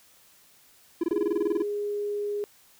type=tone bursts; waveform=triangle; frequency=337.7 Hz; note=E4; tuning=42 cents sharp; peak=-20 dBFS; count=13; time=1.01-1.624 s; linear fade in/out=5 ms; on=26 ms; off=23 ms
type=tone; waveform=sine; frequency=412.2 Hz; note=G#4; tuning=13 cents flat; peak=-27 dBFS; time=1.11-2.44 s; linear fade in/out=0 ms
effects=white hiss -58 dBFS RMS until 2.79 s